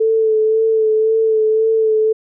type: tone with vibrato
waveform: sine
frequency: 440 Hz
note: A4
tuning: in tune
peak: -11 dBFS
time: 0-2.13 s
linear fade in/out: 10 ms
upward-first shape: sine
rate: 1.9 Hz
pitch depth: 24 cents each way
effects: none